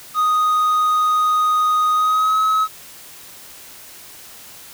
triangle tone with pitch glide, 1244.5 to 1281.7 Hz, D#6 to E6, 0 to -49 cents, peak -12 dBFS, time 0.14-2.68 s, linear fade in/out 50 ms, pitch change +51 cents, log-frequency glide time 1.94-2.38 s, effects white hiss -40 dBFS RMS until 4.73 s

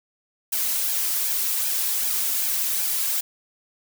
blue noise with flanger, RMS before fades -24 dBFS, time 0.52-3.21 s, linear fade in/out 10 ms, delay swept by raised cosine 1.2 to 3.1 ms, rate 2.6 Hz, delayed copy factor +0.65, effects none

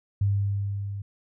sine tone with level ramp, 100 Hz, G2, 35 cents sharp, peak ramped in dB -19 to -31 dBFS, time 0.21-1.02 s, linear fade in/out 5 ms, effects none

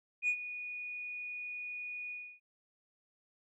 sine tone with ADSR envelope, 2462 Hz, D#7, 19 cents flat, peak -25 dBFS, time 0.22-2.4 s, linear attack 62 ms, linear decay 75 ms, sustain -14 dB, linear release 290 ms, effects tanh soft clip ceiling -25 dBFS

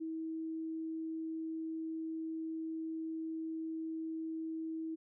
sine tone, 321.8 Hz, E4, 42 cents flat, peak -37 dBFS, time 0-4.96 s, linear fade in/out 20 ms, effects none

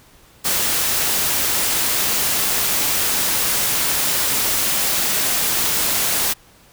white noise, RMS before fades -19 dBFS, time 0.44-6.34 s, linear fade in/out 20 ms, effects pink hiss -50 dBFS RMS until 6.72 s

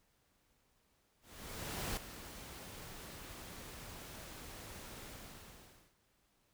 pink noise with ADSR envelope, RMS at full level -39 dBFS, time 1.21-5.95 s, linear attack 760 ms, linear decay 4 ms, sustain -11 dB, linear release 910 ms, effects pink hiss -75 dBFS RMS until 6.53 s

